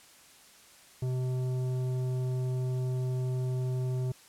triangle tone with tanh clipping, 127.7 Hz, C3, 42 cents flat, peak -30 dBFS, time 1.02-4.12 s, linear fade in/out 5 ms, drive 15 dB, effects white hiss -56 dBFS RMS until 4.28 s + low-pass 11000 Hz 12 dB/octave

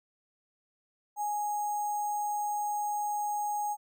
sine tone with sample-and-hold, 830.6 Hz, G#5, in tune, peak -29 dBFS, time 1.16-3.77 s, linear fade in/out 50 ms, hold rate 7350 Hz, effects none

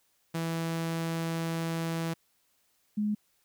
sawtooth / sine tone pair in turn, 164.81 / 209.7 Hz, E3 / G#3, 0 / +17 cents, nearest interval major third, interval 417 cents, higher second, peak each -26 dBFS, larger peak neither, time 0.34-2.14 / 2.97-3.15 s, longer first, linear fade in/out 10 ms, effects white hiss -71 dBFS RMS until 3.44 s

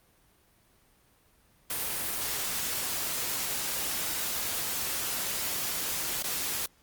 white noise with dropouts, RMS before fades -32 dBFS, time 1.7-6.66 s, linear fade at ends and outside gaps 2 ms, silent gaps 6.225-6.241 s, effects pink hiss -64 dBFS RMS until 6.82 s + Opus 32 kbps

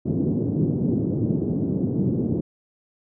pink band-pass noise, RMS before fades -23 dBFS, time 0.05-2.41 s, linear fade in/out 10 ms, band 120 to 360 Hz, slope 24 dB/octave, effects none

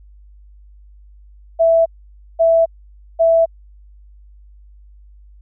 sine tone bursts, 660 Hz, E5, 2 cents sharp, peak -9 dBFS, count 3, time 1.59-3.46 s, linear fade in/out 20 ms, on 270 ms, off 530 ms, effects added 50 Hz sine -41 dBFS peak until 5.41 s

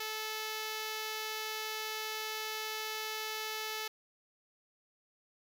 5% pulse tone, 434.9 Hz, A4, 20 cents flat, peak -25 dBFS, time 0-3.88 s, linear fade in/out 5 ms, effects none

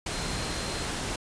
sine tone in noise, 4157 Hz, C8, 12 cents flat, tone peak -41 dBFS, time 0.12-0.85 s, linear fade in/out 5 ms, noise pink, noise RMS -32 dBFS, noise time 0.06-1.16 s, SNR -12 dB, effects resampled to 22050 Hz

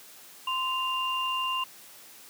sine tone pair together, 1038.4 / 2794 Hz, C6 / F7, -13 / 0 cents, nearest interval octave + perfect fourth, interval 1713 cents, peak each -29 / -30 dBFS, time 0.47-1.64 s, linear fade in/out 5 ms, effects white hiss -50 dBFS RMS until 2.29 s + high-pass 150 Hz 12 dB/octave

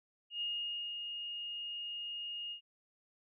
sine tone with ADSR envelope, 2851 Hz, F7, 35 cents sharp, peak -34 dBFS, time 0.3-2.61 s, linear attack 110 ms, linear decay 530 ms, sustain -5 dB, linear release 96 ms, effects none

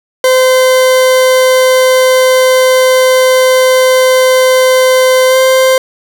40% pulse tone with pitch glide, 515 to 521.3 Hz, C5 to C5, -28 to -6 cents, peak -4 dBFS, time 0.24-5.78 s, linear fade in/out 2 ms, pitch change +22 cents, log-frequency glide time 5.28-5.37 s, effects none

